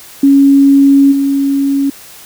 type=tone with level steps; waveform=sine; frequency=277.2 Hz; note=C#4; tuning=in tune; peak=-3 / -9 dBFS; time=0.23-1.9 s; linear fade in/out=5 ms; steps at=1.11 s; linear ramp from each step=20 ms; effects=white hiss -35 dBFS RMS until 2.25 s